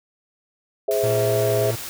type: chord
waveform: sine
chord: Ab augmented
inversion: none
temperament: equal with one note detuned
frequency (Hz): 415.3 / 523.3 / 654.3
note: Ab4 / C5 / E5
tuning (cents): 0 / 0 / -13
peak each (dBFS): -22 / -25 / -22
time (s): 0.88-1.71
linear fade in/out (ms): 5
type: noise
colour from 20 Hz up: white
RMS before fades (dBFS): -33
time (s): 0.91-1.89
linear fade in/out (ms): 0
type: tone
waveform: 45% pulse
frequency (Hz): 114.7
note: A#2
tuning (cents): -28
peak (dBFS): -24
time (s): 1.03-1.76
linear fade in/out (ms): 10
effects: none